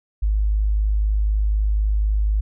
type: tone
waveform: sine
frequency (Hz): 52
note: G#1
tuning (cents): +3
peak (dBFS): -16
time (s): 0.22-2.41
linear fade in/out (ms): 10
effects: none